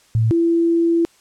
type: tone pair in turn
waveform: sine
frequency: 112 / 335.6 Hz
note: A2 / E4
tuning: +31 / +31 cents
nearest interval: octave + perfect fifth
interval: 1900 cents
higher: second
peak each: -13 dBFS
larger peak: neither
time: 0.15-0.31 / 0.31-1.05 s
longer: second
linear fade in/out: 0 ms
effects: white hiss -54 dBFS RMS until 1.2 s + low-pass 9000 Hz 12 dB/octave